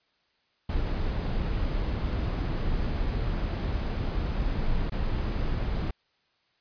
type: noise with dropouts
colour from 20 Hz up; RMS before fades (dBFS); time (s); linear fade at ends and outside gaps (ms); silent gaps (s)
brown; -28; 0.69-5.91; 5; 4.897-4.919
effects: white hiss -70 dBFS RMS until 6.6 s + resampled to 11025 Hz